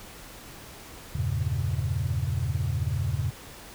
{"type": "chord", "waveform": "sine", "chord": "E diminished seventh", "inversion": "none", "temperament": "equal", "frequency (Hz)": [82.41, 98, 116.54, 138.59], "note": ["E2", "G2", "Bb2", "Db3"], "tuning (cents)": [0, 0, 0, 0], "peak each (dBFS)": -30, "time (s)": [1.15, 3.31], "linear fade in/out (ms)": 5, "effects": ["tanh soft clip ceiling -15 dBFS", "pink hiss -45 dBFS RMS until 3.74 s"]}